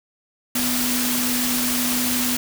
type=tone in noise; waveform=sine; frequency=246.9 Hz; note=B3; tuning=in tune; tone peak=-24 dBFS; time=0.55-2.37 s; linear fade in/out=5 ms; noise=white; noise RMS=-23 dBFS; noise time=0.55-2.37 s; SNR=-4 dB; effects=none